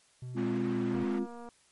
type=tone with vibrato; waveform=triangle; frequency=123.47 Hz; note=B2; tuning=in tune; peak=-36 dBFS; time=0.22-1.04 s; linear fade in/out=5 ms; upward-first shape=square; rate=2.9 Hz; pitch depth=30 cents each way
type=chord; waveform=sine; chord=F minor; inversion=first; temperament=equal; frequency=207.7 / 261.6 / 349.2 Hz; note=Ab3 / C4 / F4; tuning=0 / 0 / 0 cents; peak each=-33 dBFS; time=0.34-1.27 s; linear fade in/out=50 ms
type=band-pass noise; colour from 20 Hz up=pink; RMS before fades=-47 dBFS; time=0.36-1.2 s; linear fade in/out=20 ms; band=590 to 1800 Hz; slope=12 dB/octave
type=click train; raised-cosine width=1 ms; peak=-34 dBFS; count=131; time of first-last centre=0.94-1.489 s; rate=237 Hz
effects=white hiss -65 dBFS RMS until 1.71 s + MP3 48 kbps